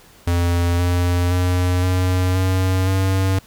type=tone with pitch steps; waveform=square; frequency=86.6 / 88.27 / 89.97 / 91.7 / 93.46 / 95.26 Hz; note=F2 / F2 / F#2 / F#2 / F#2 / G2; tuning=-14 / +19 / -48 / -15 / +18 / -49 cents; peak=-16 dBFS; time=0.27-3.39 s; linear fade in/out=5 ms; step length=520 ms; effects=pink hiss -48 dBFS RMS until 3.46 s